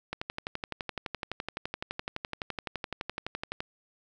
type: click train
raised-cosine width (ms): 0.3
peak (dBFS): -17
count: 42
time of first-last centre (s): 0.13-3.605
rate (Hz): 11.8
effects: none